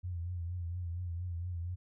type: tone with vibrato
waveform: sine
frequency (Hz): 87.31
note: F2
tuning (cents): 0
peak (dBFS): -35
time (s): 0.03-1.76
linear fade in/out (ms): 20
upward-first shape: triangle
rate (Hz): 4.3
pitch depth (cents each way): 77
effects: none